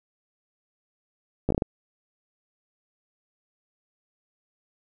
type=slowing click train; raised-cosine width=2 ms; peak=-10 dBFS; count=6; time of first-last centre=1.49-1.622 s; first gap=14 ms; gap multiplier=1.32; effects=none